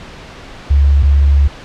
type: tone pair in turn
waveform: sine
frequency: 70.5 / 70.5 Hz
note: C#2 / C#2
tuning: +30 / +30 cents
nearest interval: unison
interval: 0 cents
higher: neither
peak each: -6 dBFS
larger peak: neither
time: 0.7-1.03 / 1.03-1.48 s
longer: second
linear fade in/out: 10 ms
effects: pink hiss -33 dBFS RMS until 1.64 s + low-pass 4000 Hz 12 dB/octave